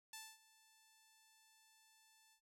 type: tone with ADSR envelope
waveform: 5% pulse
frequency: 880 Hz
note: A5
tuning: in tune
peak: -37 dBFS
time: 0.13-2.41 s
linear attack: 4 ms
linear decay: 240 ms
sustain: -20 dB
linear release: 86 ms
effects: none